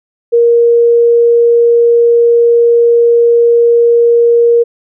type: tone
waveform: sine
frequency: 470.2 Hz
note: A#4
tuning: 15 cents sharp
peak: -4 dBFS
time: 0.32-4.64 s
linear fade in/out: 20 ms
effects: none